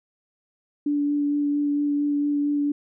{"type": "tone with vibrato", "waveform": "sine", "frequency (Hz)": 290, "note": "D4", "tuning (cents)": -22, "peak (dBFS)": -20, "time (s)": [0.86, 2.72], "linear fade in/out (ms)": 5, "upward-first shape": "sine", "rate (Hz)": 4.4, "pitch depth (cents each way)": 10, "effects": []}